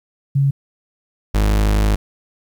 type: tone pair in turn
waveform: sine / 40% pulse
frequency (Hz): 138.59 / 51.91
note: C#3 / G#1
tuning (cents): 0 / 0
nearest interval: octave + perfect fourth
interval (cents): 1700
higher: first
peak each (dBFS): -12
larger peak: neither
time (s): 0.35-0.51 / 1.34-1.96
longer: second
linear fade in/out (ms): 10
effects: 9-bit